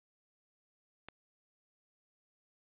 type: click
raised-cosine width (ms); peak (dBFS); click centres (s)
0.3; -29; 1.086
effects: resampled to 8000 Hz + 11-bit